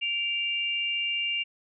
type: tone pair together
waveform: sine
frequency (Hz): 2329 / 2795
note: D7 / F7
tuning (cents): -15 / +1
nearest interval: minor third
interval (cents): 316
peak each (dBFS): -32 / -27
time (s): 0.01-1.44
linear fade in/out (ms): 20
effects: none